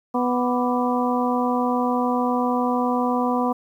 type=harmonic tone with a mistuned harmonic; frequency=247.3 Hz; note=B3; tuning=3 cents sharp; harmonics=1 / 2 / 3 / 4 / 5; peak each=-22 / -26 / -26 / -26 / -30 dBFS; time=0.14-3.53 s; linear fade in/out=10 ms; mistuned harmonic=5; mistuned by=-87 cents; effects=9-bit